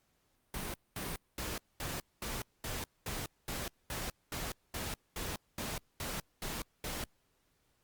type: noise bursts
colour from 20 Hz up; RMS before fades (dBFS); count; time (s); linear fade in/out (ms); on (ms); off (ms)
pink; -39; 16; 0.54-7.04; 2; 200; 220
effects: pink hiss -75 dBFS RMS until 7.83 s + Opus 48 kbps